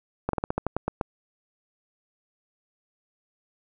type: slowing click train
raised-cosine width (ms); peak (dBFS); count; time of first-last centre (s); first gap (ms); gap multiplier
1; -11; 10; 0.29-1.012; 43; 1.15
effects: none